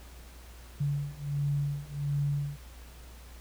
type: beating tone pair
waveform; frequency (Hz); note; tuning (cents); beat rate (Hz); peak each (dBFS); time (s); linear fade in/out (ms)
sine; 142.5 / 143.9; C#3 / D3; +48 / -35; 1.4; -32 / -31; 0.8-2.57; 10
effects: added 60 Hz sine -47 dBFS peak until 3.4 s + pink hiss -54 dBFS RMS until 3.4 s